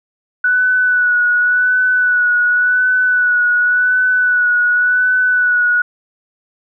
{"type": "tone with vibrato", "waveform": "sine", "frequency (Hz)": 1480, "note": "F#6", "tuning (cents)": 0, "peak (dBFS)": -10, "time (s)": [0.44, 5.82], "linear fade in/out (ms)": 5, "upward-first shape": "sine", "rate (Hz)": 0.9, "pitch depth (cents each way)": 27, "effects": []}